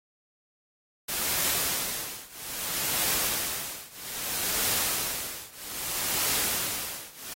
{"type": "noise with tremolo", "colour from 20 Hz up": "white", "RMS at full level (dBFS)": -26, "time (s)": [1.08, 7.34], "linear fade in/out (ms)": 10, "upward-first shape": "triangle", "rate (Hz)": 0.62, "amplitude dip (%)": 95, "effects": ["AAC 48 kbps"]}